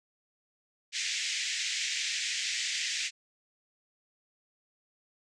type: band-pass noise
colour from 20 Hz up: pink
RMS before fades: -33 dBFS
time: 0.92-3.11 s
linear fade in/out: 50 ms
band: 1900 to 7600 Hz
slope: 48 dB/octave
effects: none